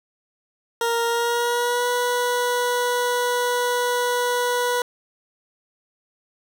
20% pulse tone with pitch glide, 466.2 to 489.4 Hz, A#4 to B4, 0 to -16 cents, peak -15 dBFS, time 0.81-4.82 s, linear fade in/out 2 ms, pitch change +84 cents, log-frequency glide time 1.06-1.88 s, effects none

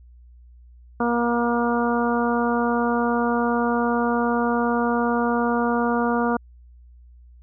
harmonic tone, 237.4 Hz, A#3, 32 cents sharp, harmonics 1 / 2 / 3 / 4 / 5 / 6, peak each -22 / -25 / -27 / -28 / -29 / -30 dBFS, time 1-6.37 s, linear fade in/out 5 ms, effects added 60 Hz sine -45 dBFS peak until 7.42 s

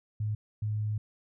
sine tone bursts at uneven times, 106.5 Hz, G#2, 44 cents sharp, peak -28 dBFS, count 2, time 0.2-0.35 / 0.62-0.98 s, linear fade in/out 5 ms, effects none

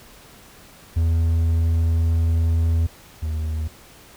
triangle tone pair in turn, 82.41 / 78.28 Hz, E2 / D#2, 0 / +11 cents, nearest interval minor second, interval 89 cents, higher first, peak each -14 / -20 dBFS, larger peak first, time 0.96-2.87 / 3.22-3.68 s, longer first, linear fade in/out 10 ms, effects pink hiss -47 dBFS RMS until 4.16 s

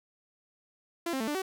sawtooth tone with pitch steps, 340 / 265.5 / 221.8 / 295.4 / 379.3 Hz, F4 / C4 / A3 / D4 / F#4, -46 / +25 / +14 / +10 / +43 cents, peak -26 dBFS, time 1.06-1.42 s, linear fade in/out 5 ms, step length 72 ms, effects none

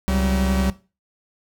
45% pulse tone pair together, 67.4 / 190.64 Hz, C#2 / G3, -48 / -48 cents, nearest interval octave + tritone, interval 1800 cents, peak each -21 dBFS, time 0.08-0.7 s, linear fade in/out 0 ms, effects noise-tail reverb RT60 0.3 s tail -17 dB re dry

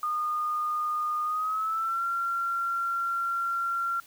sine tone with pitch glide, 1223 to 1372.8 Hz, D#6 to F6, -30 to -30 cents, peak -26 dBFS, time 0.03-4 s, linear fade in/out 2 ms, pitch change +200 cents, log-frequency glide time 1.23-2.04 s, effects white hiss -54 dBFS RMS until 4.06 s

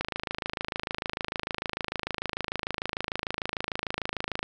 click train, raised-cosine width 0.3 ms, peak -13 dBFS, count 119, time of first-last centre 0.01-4.429 s, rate 26.7 Hz, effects none

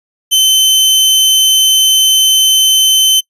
sawtooth tone, 3070 Hz, G7, 37 cents flat, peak -3 dBFS, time 0.31-3.21 s, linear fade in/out 20 ms, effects noise-tail reverb RT60 0.1 s tail -24 dB re dry + resampled to 32000 Hz

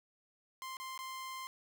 sawtooth tone with dropouts, 1047 Hz, C6, 1 cent sharp, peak -38 dBFS, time 0.62-1.47 s, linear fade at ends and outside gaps 0 ms, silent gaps 0.769-0.8 / 0.977-0.99 s, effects none

